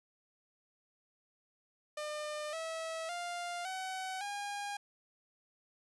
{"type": "tone with pitch steps", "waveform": "sawtooth", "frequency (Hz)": [602, 648.9, 699.6, 754.1, 812.9], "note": ["D5", "E5", "F5", "F#5", "G#5"], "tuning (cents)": [43, -27, 3, 33, -37], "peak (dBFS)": -34, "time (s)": [1.97, 4.77], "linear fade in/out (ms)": 5, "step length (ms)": 560, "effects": ["resampled to 24000 Hz"]}